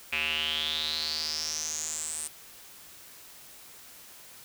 square tone with band-pass filter sweep, 77.78 Hz, D#2, in tune, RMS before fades -32 dBFS, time 0.12-2.28 s, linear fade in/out 10 ms, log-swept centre 2500 to 8900 Hz, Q 8.2, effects white hiss -50 dBFS RMS until 4.44 s

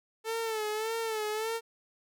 sawtooth tone with vibrato, 440 Hz, A4, in tune, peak -27 dBFS, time 0.24-1.61 s, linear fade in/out 50 ms, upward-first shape sine, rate 1.7 Hz, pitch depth 66 cents each way, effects none

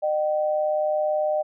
sine tone pair together, 609 / 767.3 Hz, D#5 / G5, -37 / -37 cents, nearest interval major third, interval 400 cents, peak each -21 / -28 dBFS, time 0.02-1.43 s, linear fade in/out 20 ms, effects none

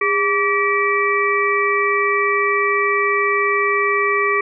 harmonic tone with a mistuned harmonic, 385.7 Hz, G4, 28 cents flat, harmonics 1 / 3 / 5 / 6, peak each -20 / -19 / -21 / -21 dBFS, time 0.01-4.41 s, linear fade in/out 5 ms, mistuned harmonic 1, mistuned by +93 cents, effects none

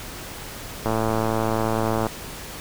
click train, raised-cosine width 1 ms, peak -9 dBFS, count 135, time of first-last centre 0.86-2.067 s, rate 111 Hz, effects pink hiss -36 dBFS RMS until 2.6 s

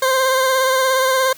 20% pulse tone with vibrato, 523.3 Hz, C5, in tune, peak -9 dBFS, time 0.02-1.33 s, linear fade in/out 5 ms, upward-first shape triangle, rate 17 Hz, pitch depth 34 cents each way, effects white hiss -42 dBFS RMS until 1.37 s

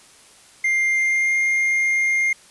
triangle tone with pitch glide, 2100 to 2118 Hz, C7 to C7, +6 to +21 cents, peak -15 dBFS, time 0.64-2.33 s, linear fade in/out 5 ms, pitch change +15 cents, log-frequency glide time 0.91-1.37 s, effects white hiss -49 dBFS RMS until 2.5 s + resampled to 24000 Hz

